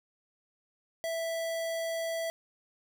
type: tone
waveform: square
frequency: 659.3 Hz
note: E5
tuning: in tune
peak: -32 dBFS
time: 1.04-2.3 s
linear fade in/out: 0 ms
effects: none